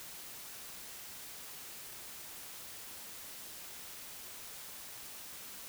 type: silence
effects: white hiss -48 dBFS RMS until 5.68 s